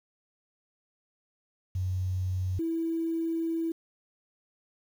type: tone pair in turn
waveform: sine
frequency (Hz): 92.5 / 329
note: F#2 / E4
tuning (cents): 0 / -3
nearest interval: octave + minor seventh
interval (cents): 2197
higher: second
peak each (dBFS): -27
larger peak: neither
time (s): 1.75-2.59 / 2.59-3.72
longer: second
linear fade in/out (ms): 5
effects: 9-bit